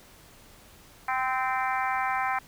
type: harmonic tone with a mistuned harmonic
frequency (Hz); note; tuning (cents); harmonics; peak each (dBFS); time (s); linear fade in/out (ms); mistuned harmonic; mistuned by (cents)
259.8; C4; -12; 3 / 4 / 5 / 6 / 7 / 8 / 9; -29 / -31 / -33 / -35 / -36 / -37 / -38; 1.08-2.39; 5; 4; -16
effects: pink hiss -53 dBFS RMS until 2.47 s